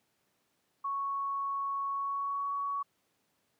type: tone with pitch glide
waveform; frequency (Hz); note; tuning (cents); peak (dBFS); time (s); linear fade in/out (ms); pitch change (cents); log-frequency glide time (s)
sine; 1108.7 to 1122.9; C#6 to C#6; 0 to +22; -31; 0.84-2.83; 10; +22; 1.9-2.51
effects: pink hiss -75 dBFS RMS until 3.59 s + high-pass 150 Hz 12 dB/octave